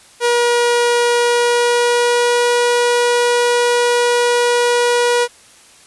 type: tone with pitch glide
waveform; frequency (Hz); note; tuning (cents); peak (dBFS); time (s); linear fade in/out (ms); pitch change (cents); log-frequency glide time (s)
sawtooth; 479.1 to 482.7; A#4 to B4; +47 to -40; -8; 0.2-5.28; 50; +13; 1.16-2.48
effects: white hiss -45 dBFS RMS until 5.86 s + resampled to 24000 Hz